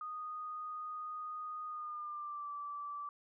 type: tone with pitch glide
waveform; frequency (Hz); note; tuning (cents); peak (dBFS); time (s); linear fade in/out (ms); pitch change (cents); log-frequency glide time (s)
sine; 1238 to 1161.8; D#6 to D6; -9 to -19; -40; 0.01-3.09; 2; -110; 1.66-2.5
effects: none